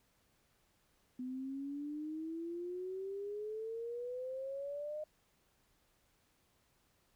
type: exponential sweep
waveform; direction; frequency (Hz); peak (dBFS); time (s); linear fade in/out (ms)
sine; up; 250.3 to 616; -39; 1.19-5.04; 5
effects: pink hiss -74 dBFS RMS until 7.15 s